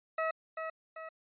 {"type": "tone with echo", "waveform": "20% pulse", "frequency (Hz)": 643, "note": "E5", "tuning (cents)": -43, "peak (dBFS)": -25, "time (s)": [0.18, 0.31], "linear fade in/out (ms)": 5, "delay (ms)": 390, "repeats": 2, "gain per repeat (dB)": -6, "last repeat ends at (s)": 1.09, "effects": ["resampled to 8000 Hz"]}